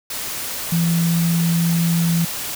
sine tone in noise, 168.3 Hz, E3, 36 cents sharp, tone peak -15 dBFS, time 0.72-2.25 s, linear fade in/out 5 ms, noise white, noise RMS -27 dBFS, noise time 0.1-2.55 s, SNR +9 dB, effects none

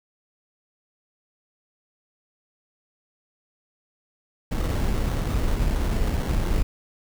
brown noise with sample-and-hold, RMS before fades -23 dBFS, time 4.51-6.63 s, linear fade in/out 10 ms, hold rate 2450 Hz, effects none

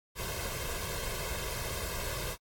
pink noise with comb filter, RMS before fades -36 dBFS, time 0.15-2.37 s, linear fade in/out 50 ms, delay 1.9 ms, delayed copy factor +0.75, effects AAC 64 kbps

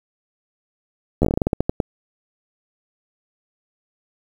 slowing click train, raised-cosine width 2 ms, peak -4 dBFS, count 14, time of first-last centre 1.22-1.802 s, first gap 12 ms, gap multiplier 1.2, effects 7-bit

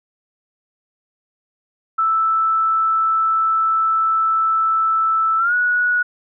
sine tone with pitch glide, 1318.5 to 1463 Hz, E6 to F#6, 0 to -20 cents, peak -14 dBFS, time 1.98-6.03 s, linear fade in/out 10 ms, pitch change +180 cents, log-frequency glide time 5.38-5.54 s, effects none

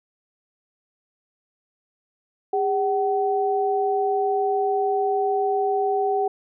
sine tone pair together, 404.9 / 758 Hz, G#4 / F#5, -44 / +42 cents, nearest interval major seventh, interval 1086 cents, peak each -22 dBFS, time 2.53-6.28 s, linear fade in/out 5 ms, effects none

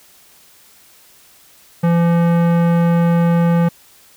sine tone with tanh clipping, 170 Hz, F3, 46 cents flat, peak -13 dBFS, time 1.83-3.69 s, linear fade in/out 10 ms, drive 18 dB, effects white hiss -48 dBFS RMS until 4.16 s

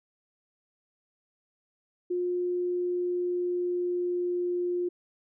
sine tone with pitch glide, 356.6 to 354.1 Hz, F4 to F4, +36 to +24 cents, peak -26 dBFS, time 2.1-4.89 s, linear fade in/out 10 ms, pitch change -12 cents, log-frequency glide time 2.34-4.55 s, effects none

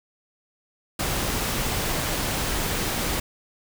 pink noise, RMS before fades -26 dBFS, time 0.99-3.2 s, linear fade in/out 5 ms, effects none

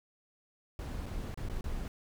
brown noise with dropouts, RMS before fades -37 dBFS, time 0.79-1.88 s, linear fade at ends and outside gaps 1 ms, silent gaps 1.059-1.063 / 1.344-1.374 / 1.487-1.497 / 1.61-1.641 s, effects none

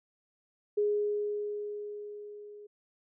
sine tone with level ramp, 415.3 Hz, G#4, in tune, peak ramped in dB -24 to -46 dBFS, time 0.77-2.67 s, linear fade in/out 10 ms, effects none

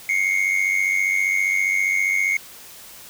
triangle tone pair together, 2122 / 2217 Hz, C7 / C#7, +24 / 0 cents, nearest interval minor second, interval 76 cents, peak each -19 / -19 dBFS, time 0.09-2.37 s, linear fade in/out 2 ms, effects white hiss -42 dBFS RMS until 3.09 s

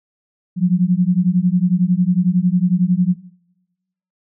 sine beating tone pair, 174.61 / 185.61 Hz, F3 / F#3, 0 / +6 cents, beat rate 11 Hz, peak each -15 dBFS, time 0.56-3.16 s, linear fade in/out 50 ms, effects noise-tail reverb RT60 1.0 s tail -23 dB re dry

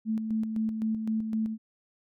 sine tone with tremolo, 220.1 Hz, A3, 1 cent sharp, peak -25 dBFS, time 0.05-1.58 s, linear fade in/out 50 ms, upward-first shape square, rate 3.9 Hz, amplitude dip 45%, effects none

